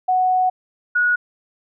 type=tone pair in turn; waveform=sine; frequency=740 / 1457.1 Hz; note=F#5 / F#6; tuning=0 / -27 cents; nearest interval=octave; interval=1173 cents; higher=second; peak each=-14 dBFS; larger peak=neither; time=0.08-0.5 / 0.95-1.16 s; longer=first; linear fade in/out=10 ms; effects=none